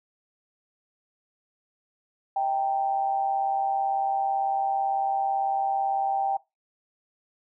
sine tone with amplitude modulation, 785 Hz, G5, 2 cents sharp, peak -20 dBFS, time 2.36-6.37 s, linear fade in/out 5 ms, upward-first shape sine, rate 138 Hz, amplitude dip 55%, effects noise-tail reverb RT60 0.2 s tail -19 dB re dry

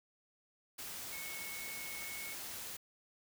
sine tone in noise, 2200 Hz, C#7, 14 cents flat, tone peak -46 dBFS, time 1.12-2.34 s, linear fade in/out 10 ms, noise white, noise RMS -45 dBFS, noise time 0.78-2.77 s, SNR -4 dB, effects none

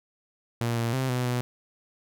sawtooth tone with pitch steps, 117.7 / 116.4 / 131.1 / 125 / 123.2 Hz, A#2 / A#2 / C3 / B2 / B2, +17 / -2 / +4 / +21 / -4 cents, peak -21 dBFS, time 0.61-1.41 s, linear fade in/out 0 ms, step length 160 ms, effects none

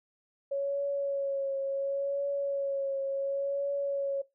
sine tone with vibrato, 554.4 Hz, C#5, in tune, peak -28 dBFS, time 0.51-4.22 s, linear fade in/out 10 ms, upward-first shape triangle, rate 0.7 Hz, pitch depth 30 cents each way, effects noise-tail reverb RT60 0.2 s tail -19 dB re dry

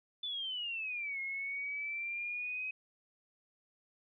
sine exponential two-way sweep, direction down then up, 3520 to 2153 to 2537 Hz, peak -36 dBFS, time 0.23-2.71 s, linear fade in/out 5 ms, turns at 1.2 s, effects none

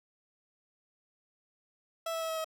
30% pulse tone with pitch steps, 659.3 / 654 / 648.7 / 643.5 / 638.3 Hz, E5 / E5 / E5 / E5 / D#5, 0 / -14 / -28 / -42 / +44 cents, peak -30 dBFS, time 2.06-2.445 s, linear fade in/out 5 ms, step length 77 ms, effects none

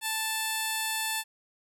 5% pulse tone with notch filter, 880 Hz, A5, in tune, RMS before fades -31 dBFS, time 0.01-1.24 s, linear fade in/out 50 ms, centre 5900 Hz, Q 1.8, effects none

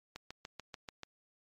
click train, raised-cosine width 0.2 ms, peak -26 dBFS, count 7, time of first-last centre 0.16-1.033 s, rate 6.87 Hz, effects MP3 64 kbps

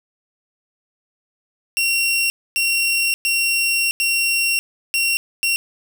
sawtooth tone bursts at uneven times, 2740 Hz, F7, 34 cents flat, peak -13 dBFS, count 6, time 1.77-2.3 / 2.56-3.14 / 3.25-3.91 / 4-4.59 / 4.94-5.17 / 5.43-5.56 s, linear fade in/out 0 ms, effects none

